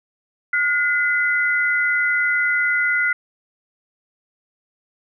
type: tone pair together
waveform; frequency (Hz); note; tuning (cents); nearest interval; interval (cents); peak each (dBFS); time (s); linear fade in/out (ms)
sine; 1437 / 2032; F6 / B6; +49 / +49; tritone; 600; -19; 0.53-3.13; 5
effects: none